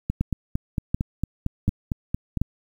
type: two click trains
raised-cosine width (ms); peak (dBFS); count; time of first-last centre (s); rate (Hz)
5; -11 / -9; 11 / 4; 0.1-2.373 / 0.21-2.416; 4.4 / 1.36
effects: 8-bit